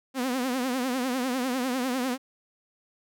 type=tone with vibrato; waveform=sawtooth; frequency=254.6 Hz; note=C4; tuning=47 cents flat; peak=-22 dBFS; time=0.14-2.18 s; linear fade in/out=50 ms; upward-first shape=triangle; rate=10 Hz; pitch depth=120 cents each way; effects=none